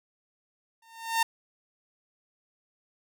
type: tone with exponential growth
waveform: sawtooth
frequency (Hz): 910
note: A#5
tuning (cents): -42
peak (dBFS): -16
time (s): 0.82-1.23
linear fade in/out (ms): 5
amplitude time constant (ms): 88
effects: none